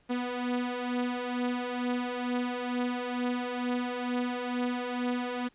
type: beating tone pair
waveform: sawtooth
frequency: 244.9 / 247.1 Hz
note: B3 / B3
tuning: -14 / +1 cents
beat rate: 2.2 Hz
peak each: -31 / -27 dBFS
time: 0.09-5.49 s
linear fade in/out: 20 ms
effects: pink hiss -66 dBFS RMS until 5.54 s + resampled to 8000 Hz